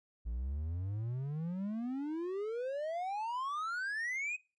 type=exponential sweep; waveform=triangle; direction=up; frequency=54.4 to 2552 Hz; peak=-33 dBFS; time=0.25-4.37 s; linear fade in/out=20 ms; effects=noise-tail reverb RT60 0.3 s tail -22 dB re dry + resampled to 22050 Hz